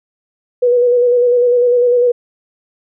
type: tone with vibrato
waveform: sine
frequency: 487.9 Hz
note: B4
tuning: 21 cents flat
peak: -8 dBFS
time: 0.62-2.12 s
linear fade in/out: 10 ms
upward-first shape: square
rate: 10 Hz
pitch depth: 24 cents each way
effects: none